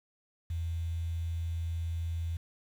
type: tone with quantisation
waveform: sine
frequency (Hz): 83.4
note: E2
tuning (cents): +21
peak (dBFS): -31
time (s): 0.5-2.37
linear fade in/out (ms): 5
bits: 9
effects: none